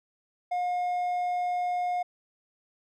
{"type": "tone with hard clipping", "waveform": "sine", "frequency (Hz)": 716, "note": "F5", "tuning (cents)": 43, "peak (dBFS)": -27, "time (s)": [0.51, 2.03], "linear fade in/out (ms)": 10, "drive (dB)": 3, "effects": []}